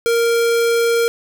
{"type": "tone", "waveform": "square", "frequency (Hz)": 465.6, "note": "A#4", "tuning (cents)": -2, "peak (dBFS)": -14, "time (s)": [0.06, 1.08], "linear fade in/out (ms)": 0, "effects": []}